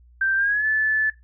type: tone with pitch glide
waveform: sine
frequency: 1568 to 1739.8 Hz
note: G6 to A6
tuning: 0 to -20 cents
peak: -18 dBFS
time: 0.21-1.1 s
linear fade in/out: 5 ms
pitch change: +180 cents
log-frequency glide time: 0.36-0.66 s
effects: noise-tail reverb RT60 0.2 s tail -17 dB re dry + added 60 Hz sine -49 dBFS peak until 1.23 s